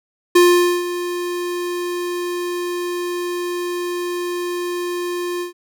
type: tone with ADSR envelope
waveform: square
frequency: 352.6 Hz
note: F4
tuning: 17 cents sharp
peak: -8 dBFS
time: 0.35-5.53 s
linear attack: 9 ms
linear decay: 470 ms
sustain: -14 dB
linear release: 120 ms
effects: none